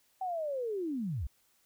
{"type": "linear sweep", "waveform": "sine", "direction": "down", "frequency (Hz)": [769, 51.91], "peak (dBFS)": -32, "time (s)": [0.21, 1.27], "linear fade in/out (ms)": 5, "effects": ["white hiss -70 dBFS RMS until 1.65 s"]}